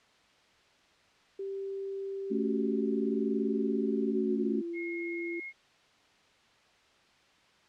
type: tone with pitch glide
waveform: sine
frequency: 390.9 to 340.3 Hz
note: G4 to F4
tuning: -5 to -45 cents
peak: -34 dBFS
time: 1.39-5.4 s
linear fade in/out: 5 ms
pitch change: -240 cents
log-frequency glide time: 4.04-4.57 s
type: chord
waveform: sine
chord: F# minor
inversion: first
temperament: equal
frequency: 220 / 277.2 / 370 Hz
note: A3 / C#4 / F#4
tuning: 0 / 0 / 0 cents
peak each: -31 / -33 / -34 dBFS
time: 2.3-4.62 s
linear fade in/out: 20 ms
type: tone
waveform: sine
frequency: 2156 Hz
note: C#7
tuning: 49 cents flat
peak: -38 dBFS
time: 4.73-5.53 s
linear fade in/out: 50 ms
effects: white hiss -63 dBFS RMS until 7.68 s + low-pass 4000 Hz 12 dB/octave